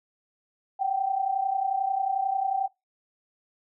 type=tone pair together; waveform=sine; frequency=748.8 / 780 Hz; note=F#5 / G5; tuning=+20 / -9 cents; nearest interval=minor second; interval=71 cents; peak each=-29 / -25 dBFS; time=0.79-2.68 s; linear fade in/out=20 ms; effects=noise-tail reverb RT60 0.2 s tail -22 dB re dry